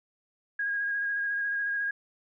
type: tone with vibrato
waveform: sine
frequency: 1637 Hz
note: G#6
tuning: 25 cents flat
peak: -27 dBFS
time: 0.59-1.91 s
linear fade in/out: 5 ms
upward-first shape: square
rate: 14 Hz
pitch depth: 16 cents each way
effects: none